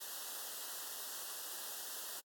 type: band-stop noise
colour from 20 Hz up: white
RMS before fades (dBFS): -45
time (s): 0-2.21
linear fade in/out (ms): 20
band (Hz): 1900 to 2700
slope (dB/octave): 96
effects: high-pass 400 Hz 12 dB/octave + AAC 64 kbps

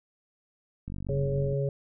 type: click train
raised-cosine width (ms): 5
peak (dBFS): -25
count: 32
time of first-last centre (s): 0.88-1.527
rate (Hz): 47.9
type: harmonic tone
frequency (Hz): 138.59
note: C#3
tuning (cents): 0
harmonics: 1 / 3 / 4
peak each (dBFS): -27 / -32 / -33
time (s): 1.09-1.69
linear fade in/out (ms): 2
effects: none

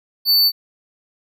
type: tone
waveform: square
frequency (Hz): 4500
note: C#8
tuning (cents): +25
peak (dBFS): -12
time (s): 0.25-0.52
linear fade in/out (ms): 50
effects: none

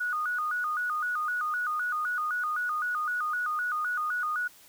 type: tone with vibrato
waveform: sine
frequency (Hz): 1342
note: E6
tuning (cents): +31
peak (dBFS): -27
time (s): 0-4.48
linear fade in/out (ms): 10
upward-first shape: square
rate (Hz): 3.9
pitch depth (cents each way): 150
effects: white hiss -55 dBFS RMS until 4.68 s

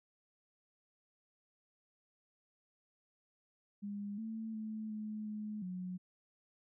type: tone with pitch steps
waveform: sine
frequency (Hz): 203.4 / 222.3 / 217.4 / 214 / 212.2 / 182.5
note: G#3 / A3 / A3 / A3 / G#3 / F#3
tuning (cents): -36 / +18 / -21 / -48 / +38 / -24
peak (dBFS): -39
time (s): 3.82-5.98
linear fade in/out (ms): 20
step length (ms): 360
effects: none

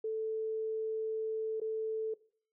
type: tone with dropouts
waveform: sine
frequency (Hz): 440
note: A4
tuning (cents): 0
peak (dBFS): -32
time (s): 0.04-2.14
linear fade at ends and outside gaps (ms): 5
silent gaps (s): 1.601-1.615
effects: noise-tail reverb RT60 0.5 s tail -20 dB re dry

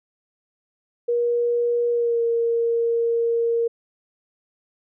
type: tone with pitch glide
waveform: sine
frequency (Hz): 476.7 to 465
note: A#4 to A#4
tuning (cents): +39 to -4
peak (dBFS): -18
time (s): 1.08-3.68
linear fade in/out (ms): 10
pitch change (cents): -43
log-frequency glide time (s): 1.9-2.22
effects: none

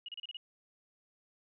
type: tone bursts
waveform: sine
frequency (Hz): 2890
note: F#7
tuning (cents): -41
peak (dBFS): -40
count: 6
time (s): 0.06-0.37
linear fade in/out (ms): 2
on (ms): 25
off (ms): 32
effects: none

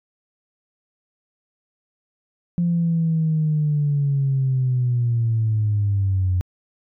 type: linear sweep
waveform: sine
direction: down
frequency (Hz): 173.9 to 89.6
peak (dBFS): -16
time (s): 2.58-6.41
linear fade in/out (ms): 0
effects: tanh soft clip ceiling -12 dBFS

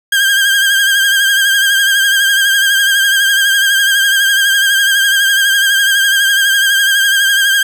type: tone with vibrato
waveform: 30% pulse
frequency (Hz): 1600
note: G6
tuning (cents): +35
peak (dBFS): -6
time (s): 0.12-7.63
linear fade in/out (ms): 5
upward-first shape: triangle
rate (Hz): 12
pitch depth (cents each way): 56
effects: none

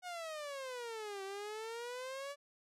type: exponential two-way sweep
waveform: sawtooth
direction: down then up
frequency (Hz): 735 to 384.6 to 577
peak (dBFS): -38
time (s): 0.02-2.36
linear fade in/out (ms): 50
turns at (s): 1.23
effects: low-pass 10000 Hz 12 dB/octave

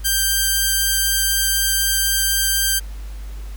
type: tone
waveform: 5% pulse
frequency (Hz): 1576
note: G6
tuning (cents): +9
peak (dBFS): -5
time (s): 0.04-2.8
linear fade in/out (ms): 20
effects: added 50 Hz sine -28 dBFS peak until 3.56 s + pink hiss -46 dBFS RMS until 3.56 s

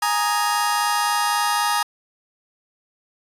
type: chord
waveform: sawtooth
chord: Ab suspended second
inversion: none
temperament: just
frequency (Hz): 830.6 / 934.4 / 1245.9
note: Ab5 / Bb5 / Eb6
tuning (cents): 0 / +4 / +2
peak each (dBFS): -19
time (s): 0.02-1.83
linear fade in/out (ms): 5
effects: resampled to 32000 Hz

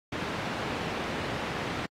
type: band-pass noise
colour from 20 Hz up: pink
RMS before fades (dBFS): -34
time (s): 0.12-1.86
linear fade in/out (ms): 5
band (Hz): 120 to 2900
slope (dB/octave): 12
effects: AAC 48 kbps

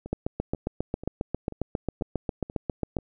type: two click trains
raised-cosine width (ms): 2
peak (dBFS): -24 / -13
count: 7 / 22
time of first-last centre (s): 0.06-2.987 / 0.13-2.968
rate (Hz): 2.05 / 7.4
effects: none

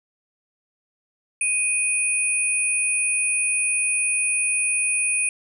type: tone pair together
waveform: sine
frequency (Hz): 2489 / 9397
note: D#7 / D9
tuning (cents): 0 / 0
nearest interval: octave + major seventh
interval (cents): 2300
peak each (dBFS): -22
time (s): 1.41-5.29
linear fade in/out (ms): 2
effects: none

